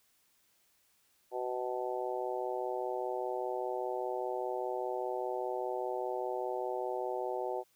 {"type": "harmonic tone", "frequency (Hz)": 125, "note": "B2", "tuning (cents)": 21, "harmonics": [3, 4, 5, 6, 7], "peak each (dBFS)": [-38, -39, -40, -41, -41], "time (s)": [1.31, 7.64], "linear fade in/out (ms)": 50, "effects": ["white hiss -71 dBFS RMS until 7.75 s"]}